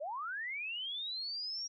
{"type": "linear sweep", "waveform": "sine", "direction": "up", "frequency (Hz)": [539, 5690], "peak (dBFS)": -37, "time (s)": [0, 1.68], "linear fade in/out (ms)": 20, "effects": []}